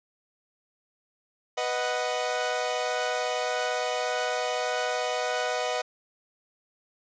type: chord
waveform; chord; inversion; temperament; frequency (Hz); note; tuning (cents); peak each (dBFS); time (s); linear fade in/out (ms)
sawtooth; B major; none; equal; 493.9 / 622.3 / 740; B4 / D#5 / F#5; 0 / 0 / 0; -27; 1.57-5.82; 10
effects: resampled to 16000 Hz + 10-bit